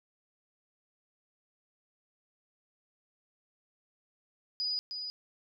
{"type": "tone with echo", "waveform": "sine", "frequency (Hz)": 4942, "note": "D#8", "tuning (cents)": -13, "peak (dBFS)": -30, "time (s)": [4.6, 4.79], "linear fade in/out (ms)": 0, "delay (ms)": 310, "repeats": 1, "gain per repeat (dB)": -6, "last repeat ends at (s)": 5.1, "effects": []}